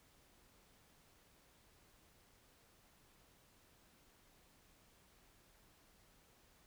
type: silence
effects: pink hiss -69 dBFS RMS until 6.66 s